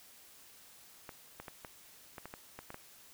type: clicks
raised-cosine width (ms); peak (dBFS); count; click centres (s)
0.5; -29; 10; 1.092 / 1.4 / 1.482 / 1.648 / 2.182 / 2.256 / 2.339 / 2.59 / 2.704 / 2.744
effects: white hiss -58 dBFS RMS until 3.13 s